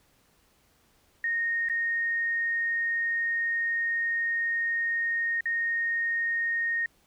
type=tone with dropouts; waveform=sine; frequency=1854 Hz; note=A#6; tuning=10 cents flat; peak=-25 dBFS; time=1.24-6.86 s; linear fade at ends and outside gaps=2 ms; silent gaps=1.687-1.697 / 5.408-5.456 s; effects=pink hiss -65 dBFS RMS until 7.06 s